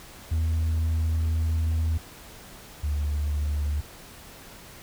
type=tone pair in turn; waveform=sine; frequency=80.7 / 73.64 Hz; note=E2 / D2; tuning=-36 / +5 cents; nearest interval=major second; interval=159 cents; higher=first; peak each=-19 / -22 dBFS; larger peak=first; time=0.31-1.98 / 2.83-3.81 s; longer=first; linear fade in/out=10 ms; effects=tanh soft clip ceiling -21 dBFS + pink hiss -46 dBFS RMS until 4.82 s